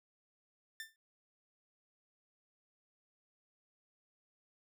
sawtooth tone with exponential decay, 1784 Hz, A6, 23 cents sharp, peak -36 dBFS, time 0.8-0.96 s, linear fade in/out 1 ms, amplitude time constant 33 ms, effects none

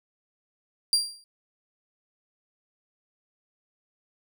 35% pulse tone with exponential decay, 4753 Hz, D8, 20 cents sharp, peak -15 dBFS, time 0.93-1.24 s, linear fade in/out 1 ms, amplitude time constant 66 ms, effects none

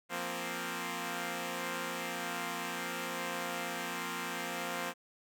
5% pulse chord, F suspended fourth, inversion none, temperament equal, 174.61 / 233.1 / 261.6 Hz, F3 / Bb3 / C4, 0 / 0 / 0 cents, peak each -29 dBFS, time 0.09-4.94 s, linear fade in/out 50 ms, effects none

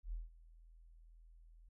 sine tone with ADSR envelope, 41 Hz, E1, 9 cents flat, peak -38 dBFS, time 0.03-1.69 s, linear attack 92 ms, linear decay 170 ms, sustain -20 dB, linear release 7 ms, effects none

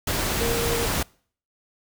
sine tone in noise, 466.2 Hz, A#4, in tune, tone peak -26 dBFS, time 0.4-0.86 s, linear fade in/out 5 ms, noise pink, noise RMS -25 dBFS, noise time 0.07-1.03 s, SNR -4 dB, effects noise-tail reverb RT60 0.5 s tail -25 dB re dry

